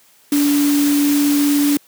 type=tone in noise; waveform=sine; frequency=288.6 Hz; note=D4; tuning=30 cents flat; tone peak=-12 dBFS; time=0.32-1.77 s; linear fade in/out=2 ms; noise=white; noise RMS=-24 dBFS; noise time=0.32-1.77 s; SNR=+9 dB; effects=white hiss -52 dBFS RMS until 1.87 s + high-pass 150 Hz 12 dB/octave